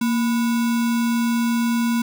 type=tone with sample-and-hold; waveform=sine; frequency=233.1 Hz; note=A#3; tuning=in tune; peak=-17 dBFS; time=0.01-2.02 s; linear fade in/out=5 ms; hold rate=1225 Hz; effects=none